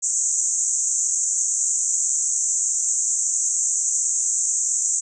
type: band-pass noise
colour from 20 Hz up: white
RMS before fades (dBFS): -22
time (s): 0.02-5.01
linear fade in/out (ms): 20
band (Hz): 6300 to 7900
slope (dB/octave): 96
effects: none